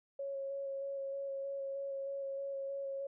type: tone with vibrato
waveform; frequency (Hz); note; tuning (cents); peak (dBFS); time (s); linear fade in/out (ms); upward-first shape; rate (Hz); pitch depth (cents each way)
sine; 550; C#5; -14; -37; 0.19-3.07; 5; square; 3.2; 11
effects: none